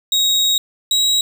35% pulse tone pair in turn, 3784 / 3839 Hz, A#7 / B7, +25 / -50 cents, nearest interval unison, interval 25 cents, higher second, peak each -11 / -11 dBFS, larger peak neither, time 0.12-0.58 / 0.91-1.21 s, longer first, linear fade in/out 2 ms, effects none

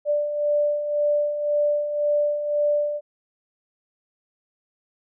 sine beating tone pair, 587.3 / 589.2 Hz, D5 / D5, 0 / +6 cents, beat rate 1.9 Hz, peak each -28 / -20 dBFS, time 0.05-3.01 s, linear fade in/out 50 ms, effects none

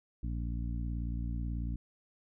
harmonic tone, 58.27 Hz, A#1, in tune, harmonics 1 / 2 / 3 / 4 / 5, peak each -34 / -40 / -44 / -45 / -48 dBFS, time 0.23-1.76 s, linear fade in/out 5 ms, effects none

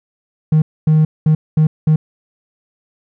triangle tone bursts at uneven times, 155.56 Hz, D#3, in tune, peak -5 dBFS, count 5, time 0.52-0.62 / 0.87-1.05 / 1.26-1.35 / 1.57-1.67 / 1.87-1.96 s, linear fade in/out 5 ms, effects tanh soft clip ceiling -3 dBFS

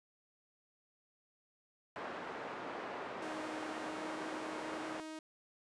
pink band-pass noise, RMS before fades -44 dBFS, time 1.96-5 s, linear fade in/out 0 ms, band 380 to 1600 Hz, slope 12 dB/octave
sawtooth tone with pitch glide, 311.1 to 314.4 Hz, D#4 to D#4, 0 to +18 cents, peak -40 dBFS, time 3.22-5.19 s, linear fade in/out 2 ms, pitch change +18 cents, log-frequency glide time 3.56-4.39 s
effects resampled to 22050 Hz

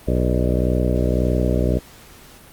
harmonic tone with a mistuned harmonic, 61.74 Hz, B1, in tune, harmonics 1 / 2 / 3 / 4 / 5 / 6 / 7 / 8 / 9 / 10, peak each -20 / -23 / -25 / -26 / -27 / -28 / -28 / -29 / -30 / -30 dBFS, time 0.07-1.79 s, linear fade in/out 10 ms, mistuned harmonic 9, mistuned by +68 cents, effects pink hiss -45 dBFS RMS until 2.52 s + Opus 32 kbps

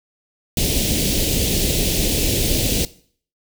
pink band-stop noise, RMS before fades -19 dBFS, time 0.57-2.85 s, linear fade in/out 2 ms, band 540 to 2700 Hz, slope 24 dB/octave, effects noise-tail reverb RT60 0.5 s tail -18 dB re dry

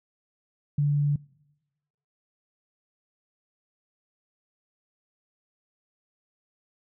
sine tone, 145 Hz, D3, 22 cents flat, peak -20 dBFS, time 0.78-1.16 s, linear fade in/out 5 ms, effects noise-tail reverb RT60 1.0 s tail -24 dB re dry

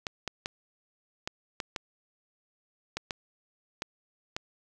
clicks, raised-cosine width 0.2 ms, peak -15 dBFS, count 10, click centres 0.068 / 0.277 / 0.459 / 1.275 / 1.602 / 1.762 / 2.97 / 3.108 / 3.821 / 4.365 s, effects none

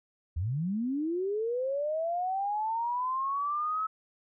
sine linear sweep, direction up, 73.42 to 1299 Hz, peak -28 dBFS, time 0.36-3.87 s, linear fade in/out 10 ms, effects none

